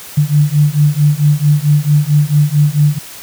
sine beating tone pair, 145.6 / 150.1 Hz, D3 / D3, -15 / +38 cents, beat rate 4.5 Hz, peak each -11 dBFS, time 0.17-2.99 s, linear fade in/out 10 ms, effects white hiss -32 dBFS RMS until 3.22 s

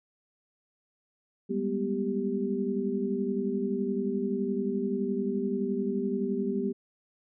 sine tone cluster, 195.2 / 206.8 / 245.1 / 392.8 Hz, G3 / G#3 / B3 / G4, -7 / -7 / -13 / +4 cents, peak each -33 / -34 / -32 / -31 dBFS, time 1.49-6.73 s, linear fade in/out 20 ms, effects none

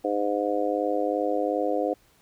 harmonic tone, 102.7 Hz, G#2, 19 cents flat, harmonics 3 / 4 / 5 / 6 / 7, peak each -29 / -31 / -27 / -32 / -30 dBFS, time 0.04-1.94 s, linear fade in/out 10 ms, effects pink hiss -61 dBFS RMS until 2.21 s

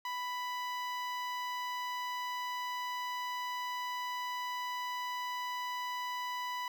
sawtooth tone with notch filter, 990 Hz, B5, 4 cents sharp, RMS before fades -38 dBFS, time 0.05-6.68 s, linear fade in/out 2 ms, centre 9800 Hz, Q 0.51, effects none

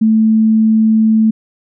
sine tone, 220 Hz, A3, in tune, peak -7 dBFS, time 0.01-1.31 s, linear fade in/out 10 ms, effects none

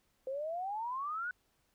sine exponential sweep, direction up, 514 to 1506 Hz, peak -35 dBFS, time 0.27-1.31 s, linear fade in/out 2 ms, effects pink hiss -75 dBFS RMS until 1.74 s

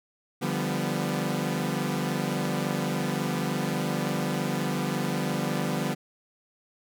sawtooth chord, G dominant seventh, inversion second, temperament equal with one note detuned, 146.83 / 172.51 / 196 / 246.9 Hz, D3 / F3 / G3 / B3, 0 / -21 / 0 / 0 cents, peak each -28 dBFS, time 0.41-5.95 s, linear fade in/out 20 ms, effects none

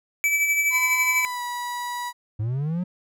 square tone with tremolo, 2306 Hz, D7, 32 cents flat, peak -18 dBFS, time 0.24-1.25 s, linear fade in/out 0 ms, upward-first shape sine, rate 12 Hz, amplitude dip 45%
35% pulse tone with pitch glide, 1013 to 972.3 Hz, B5 to B5, +44 to -27 cents, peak -26 dBFS, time 0.7-2.13 s, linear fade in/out 50 ms, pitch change -71 cents, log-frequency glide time 1.19-1.42 s
triangle linear sweep, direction up, 102.4 to 185 Hz, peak -21 dBFS, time 2.39-2.84 s, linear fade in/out 10 ms
effects none

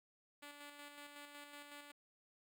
5% pulse tone with tremolo, 290 Hz, D4, 22 cents flat, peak -40 dBFS, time 0.42-1.92 s, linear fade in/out 10 ms, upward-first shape square, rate 5.4 Hz, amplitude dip 40%, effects none

